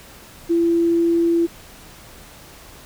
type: tone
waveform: sine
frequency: 337.4 Hz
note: E4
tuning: 40 cents sharp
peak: -14 dBFS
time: 0.49-1.47 s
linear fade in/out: 20 ms
effects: pink hiss -43 dBFS RMS until 2.85 s